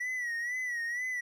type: tone with vibrato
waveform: triangle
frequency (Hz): 1937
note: B6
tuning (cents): -34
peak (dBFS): -30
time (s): 0-1.21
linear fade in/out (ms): 10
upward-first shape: sine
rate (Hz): 2.1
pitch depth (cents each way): 79
effects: none